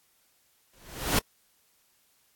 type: noise with exponential growth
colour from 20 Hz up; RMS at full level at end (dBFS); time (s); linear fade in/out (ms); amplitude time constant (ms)
pink; -22; 0.73-1.19; 5; 100
effects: white hiss -67 dBFS RMS until 2.35 s + AAC 64 kbps